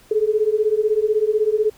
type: beating tone pair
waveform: sine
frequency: 420 / 436 Hz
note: G#4 / A4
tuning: +19 / -16 cents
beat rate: 16 Hz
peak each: -19 / -18 dBFS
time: 0.11-1.7 s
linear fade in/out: 5 ms
effects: pink hiss -51 dBFS RMS until 1.77 s